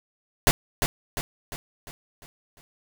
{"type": "noise with echo", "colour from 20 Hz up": "pink", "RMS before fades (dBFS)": -17, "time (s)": [0.47, 0.51], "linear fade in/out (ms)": 0, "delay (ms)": 350, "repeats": 6, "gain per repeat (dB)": -6, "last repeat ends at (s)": 2.61, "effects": []}